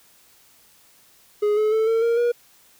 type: tone with pitch steps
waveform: triangle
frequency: 417.3 / 428.8 / 440.6 / 452.7 / 465.2 / 478 Hz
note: G#4 / A4 / A4 / A4 / A#4 / A#4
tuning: +8 / -45 / +2 / +49 / -4 / +43 cents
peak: -15 dBFS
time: 1.42-2.32 s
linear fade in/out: 10 ms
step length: 150 ms
effects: white hiss -55 dBFS RMS until 2.79 s